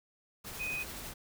pink noise, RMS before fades -46 dBFS, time 0.44-1.14 s, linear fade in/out 10 ms
white noise with tremolo, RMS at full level -45 dBFS, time 0.46-1.12 s, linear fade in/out 5 ms, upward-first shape triangle, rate 12 Hz, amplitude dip 50%
sine tone, 2500 Hz, D#7, 8 cents sharp, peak -34 dBFS, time 0.59-0.84 s, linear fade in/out 20 ms
effects none

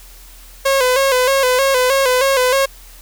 sawtooth tone with vibrato, 524 Hz, C5, 2 cents sharp, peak -8 dBFS, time 0.65-2.66 s, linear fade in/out 10 ms, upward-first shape square, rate 3.2 Hz, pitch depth 66 cents each way, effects added 41 Hz sine -39 dBFS peak until 3.01 s + white hiss -43 dBFS RMS until 3.01 s

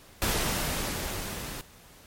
pink noise with level ramp, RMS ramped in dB -26 to -38 dBFS, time 0.22-1.61 s, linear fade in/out 0 ms, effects pink hiss -53 dBFS RMS until 2.06 s + MP3 64 kbps

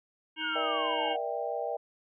harmonic tone, 314.6 Hz, D#4, 19 cents sharp, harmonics 1 / 3 / 5 / 7 / 9 / 10, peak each -41 / -42 / -41 / -40 / -36 / -42 dBFS, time 0.36-1.17 s, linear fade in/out 50 ms
sine linear sweep, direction down, 1508 to 698.5 Hz, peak -32 dBFS, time 0.4-1.21 s, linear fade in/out 50 ms
sine chord, E half-diminished seventh, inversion second, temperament just, 474.7 / 593.3 / 659.3 / 791.1 Hz, Bb4 / D5 / E5 / G5, +31 / +18 / 0 / +16 cents, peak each -36 dBFS, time 0.55-1.77 s, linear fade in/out 10 ms
effects none

